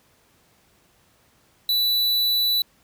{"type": "tone", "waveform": "square", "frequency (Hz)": 3960, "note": "B7", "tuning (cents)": 4, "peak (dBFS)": -19, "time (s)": [1.69, 2.62], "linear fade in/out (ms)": 2, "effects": ["pink hiss -60 dBFS RMS until 2.83 s", "high-pass 60 Hz 12 dB/octave"]}